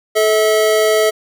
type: tone pair together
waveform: square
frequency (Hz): 433.6 / 645.4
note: A4 / E5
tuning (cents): -25 / -37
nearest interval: perfect fifth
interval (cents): 688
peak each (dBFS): -14 / -15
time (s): 0.15-1.11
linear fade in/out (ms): 20
effects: none